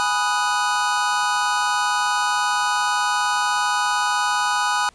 square chord, G# minor seventh, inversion none, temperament equal, 830.6 / 987.8 / 1244.5 / 1480 Hz, G#5 / B5 / D#6 / F#6, 0 / 0 / 0 / 0 cents, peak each -25 dBFS, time 0-4.89 s, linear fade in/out 0 ms, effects pink hiss -54 dBFS RMS until 4.94 s + resampled to 22050 Hz

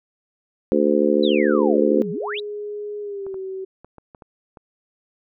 harmonic tone, 73.42 Hz, D2, in tune, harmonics 3 / 4 / 5 / 6 / 7, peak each -22 / -21 / -20 / -22 / -21 dBFS, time 0.72-2.02 s, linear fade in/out 0 ms
sine exponential two-way sweep, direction down then up, 4066 to 160 to 4066 Hz, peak -26 dBFS, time 1.23-2.4 s, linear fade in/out 5 ms, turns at 2.11 s
sine tone with pitch glide, 415.3 to 380.8 Hz, G#4 to F#4, 0 to +50 cents, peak -27 dBFS, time 1.51-3.65 s, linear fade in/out 10 ms, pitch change -150 cents, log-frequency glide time 3.01-3.36 s
clicks, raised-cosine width 1 ms, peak -28 dBFS, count 7, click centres 3.266 / 3.343 / 3.846 / 3.983 / 4.148 / 4.222 / 4.572 s
effects none

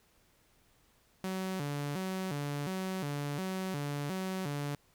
sawtooth tone with vibrato, 164.81 Hz, E3, in tune, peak -30 dBFS, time 1.24-4.75 s, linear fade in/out 0 ms, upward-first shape square, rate 1.4 Hz, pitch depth 230 cents each way, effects pink hiss -68 dBFS RMS until 4.94 s

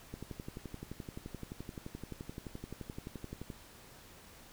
click train, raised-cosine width 3 ms, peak -29 dBFS, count 40, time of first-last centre 0.14-3.502 s, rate 11.6 Hz, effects pink hiss -56 dBFS RMS until 4.52 s

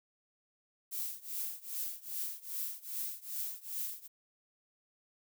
violet noise with tremolo, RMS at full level -36 dBFS, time 0.91-4.08 s, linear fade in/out 20 ms, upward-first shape triangle, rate 2.5 Hz, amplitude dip 95%, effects none

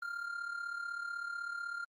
triangle tone with amplitude modulation, 1396.9 Hz, F6, in tune, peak -33 dBFS, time 0.02-1.85 s, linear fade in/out 5 ms, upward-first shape sine, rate 36 Hz, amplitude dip 65%, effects Opus 24 kbps

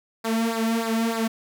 sawtooth tone with flanger, 226.7 Hz, A#3, 48 cents flat, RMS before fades -24 dBFS, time 0.24-1.28 s, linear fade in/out 10 ms, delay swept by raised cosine 0.32 to 2.62 ms, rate 3.3 Hz, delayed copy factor -0.8, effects none

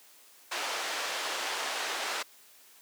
pink band-pass noise, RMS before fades -34 dBFS, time 0.51-2.23 s, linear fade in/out 10 ms, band 660 to 6100 Hz, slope 12 dB/octave, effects white hiss -57 dBFS RMS until 2.81 s + high-pass 300 Hz 12 dB/octave

